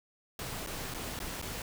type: noise with dropouts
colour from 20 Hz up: pink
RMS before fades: -39 dBFS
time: 0.39-1.62 s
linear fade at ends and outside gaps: 2 ms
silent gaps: 0.664-0.671 / 0.94-0.945 / 1.191-1.201 / 1.416-1.424 s
effects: none